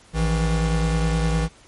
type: tone pair together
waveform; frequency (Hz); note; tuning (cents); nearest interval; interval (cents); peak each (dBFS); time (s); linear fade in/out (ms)
square; 56.82 / 160.7; A#1 / E3; -44 / -44; octave + tritone; 1800; -22; 0.13-1.49; 50
effects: pink hiss -51 dBFS RMS until 1.67 s + MP3 48 kbps